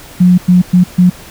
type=tone bursts at uneven times; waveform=sine; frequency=179.8 Hz; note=F#3; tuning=49 cents flat; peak=-3 dBFS; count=4; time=0.2-0.38 / 0.48-0.62 / 0.73-0.84 / 0.98-1.1 s; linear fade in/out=10 ms; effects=pink hiss -34 dBFS RMS until 1.3 s